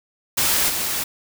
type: noise with level steps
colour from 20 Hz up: white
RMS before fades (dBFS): -19 / -24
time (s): 0.37-1.04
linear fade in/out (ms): 10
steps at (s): 0.68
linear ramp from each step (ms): 20
effects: none